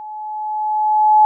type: tone with level ramp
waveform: sine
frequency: 854 Hz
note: G#5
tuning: 48 cents sharp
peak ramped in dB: -29 to -6 dBFS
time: 0-1.25 s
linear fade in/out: 0 ms
effects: none